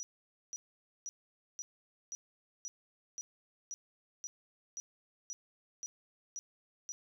sine tone bursts, 5860 Hz, F#8, 18 cents flat, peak -39 dBFS, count 14, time 0-6.92 s, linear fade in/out 0 ms, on 30 ms, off 500 ms, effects 13-bit

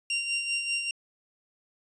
sawtooth tone with tremolo, 2770 Hz, F7, 15 cents flat, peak -22 dBFS, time 0.1-0.91 s, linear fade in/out 2 ms, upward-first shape sine, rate 5.1 Hz, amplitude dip 50%, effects resampled to 22050 Hz

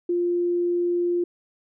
sine tone, 349.7 Hz, F4, 2 cents sharp, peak -20 dBFS, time 0.09-1.24 s, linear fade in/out 5 ms, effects none

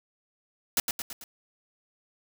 white noise with echo, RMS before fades -24 dBFS, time 0.77-0.8 s, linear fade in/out 2 ms, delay 110 ms, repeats 4, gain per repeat -5 dB, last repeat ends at 1.24 s, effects none

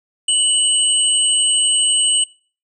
sine tone pair together, 2960 / 8372 Hz, F#7 / C9, 0 / 0 cents, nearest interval octave + tritone, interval 1800 cents, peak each -16 dBFS, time 0.28-2.24 s, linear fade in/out 5 ms, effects noise-tail reverb RT60 0.4 s tail -22 dB re dry

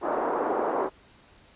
pink band-pass noise, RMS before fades -27 dBFS, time 0.01-0.9 s, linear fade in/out 50 ms, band 340 to 1100 Hz, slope 24 dB/octave, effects pink hiss -56 dBFS RMS until 1.55 s + resampled to 8000 Hz

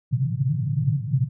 white band-pass noise, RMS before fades -23 dBFS, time 0.11-1.29 s, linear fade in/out 20 ms, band 110 to 160 Hz, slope 96 dB/octave, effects none

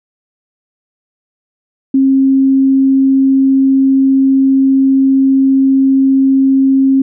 sine tone, 268.5 Hz, C4, 45 cents sharp, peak -6 dBFS, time 1.94-7.02 s, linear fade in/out 5 ms, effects none

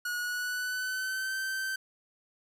45% pulse tone with pitch glide, 1454 to 1549.4 Hz, F#6 to G6, -31 to -21 cents, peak -31 dBFS, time 0.05-1.76 s, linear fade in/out 5 ms, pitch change +110 cents, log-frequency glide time 0.18-1.36 s, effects none

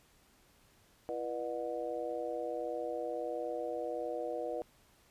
harmonic tone with a mistuned harmonic, 121.5 Hz, B2, 28 cents flat, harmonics 3 / 4 / 5 / 6, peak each -43 / -38 / -40 / -43 dBFS, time 1.09-4.62 s, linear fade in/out 0 ms, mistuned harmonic 3, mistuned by -140 cents, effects pink hiss -66 dBFS RMS until 5.1 s + resampled to 32000 Hz

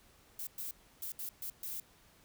violet noise bursts at uneven times, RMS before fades -41 dBFS, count 6, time 0.39-0.47 / 0.58-0.71 / 1.02-1.12 / 1.19-1.29 / 1.42-1.5 / 1.63-1.8 s, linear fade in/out 2 ms, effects pink hiss -64 dBFS RMS until 2.24 s

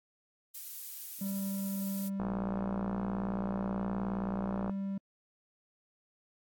violet noise, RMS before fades -42 dBFS, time 0.54-2.09 s, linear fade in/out 10 ms
triangle tone, 196 Hz, G3, in tune, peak -31 dBFS, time 1.21-4.98 s, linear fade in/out 5 ms
click train, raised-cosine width 1 ms, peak -23 dBFS, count 148, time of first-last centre 2.2-4.696 s, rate 58.9 Hz
effects AAC 64 kbps

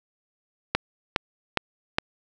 click train, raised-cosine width 0.3 ms, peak -4 dBFS, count 4, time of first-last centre 0.75-1.985 s, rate 2.43 Hz, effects none

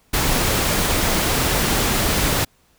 pink noise, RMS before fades -19 dBFS, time 0.13-2.45 s, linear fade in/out 10 ms, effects pink hiss -59 dBFS RMS until 2.78 s

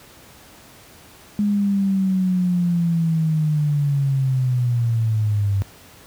sine linear sweep, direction down, 207.7 to 97.2 Hz, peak -16 dBFS, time 1.39-5.62 s, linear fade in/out 0 ms, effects pink hiss -46 dBFS RMS until 6.06 s + high-pass 60 Hz 12 dB/octave

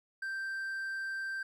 triangle tone, 1568 Hz, G6, in tune, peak -33 dBFS, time 0.22-1.43 s, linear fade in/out 5 ms, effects none

